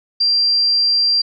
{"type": "tone", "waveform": "sine", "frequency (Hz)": 4725, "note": "D8", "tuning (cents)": 10, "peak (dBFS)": -12, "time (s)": [0.2, 1.22], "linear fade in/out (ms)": 10, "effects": []}